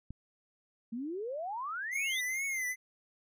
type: click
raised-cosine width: 5 ms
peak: -30 dBFS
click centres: 0.106 s
type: exponential sweep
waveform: sine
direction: up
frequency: 220 to 3833 Hz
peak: -35 dBFS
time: 0.92-2.21 s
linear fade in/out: 10 ms
type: tone with vibrato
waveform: square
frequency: 2093 Hz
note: C7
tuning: in tune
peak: -33 dBFS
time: 1.91-2.76 s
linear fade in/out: 50 ms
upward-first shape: triangle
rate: 2.3 Hz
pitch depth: 110 cents each way
effects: none